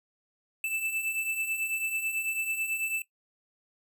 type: beating tone pair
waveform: square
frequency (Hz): 2636 / 2645.1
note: E7 / E7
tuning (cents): -1 / +5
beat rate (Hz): 9.1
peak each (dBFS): -37 / -31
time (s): 0.64-3.02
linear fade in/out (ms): 2
effects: noise-tail reverb RT60 0.1 s tail -18 dB re dry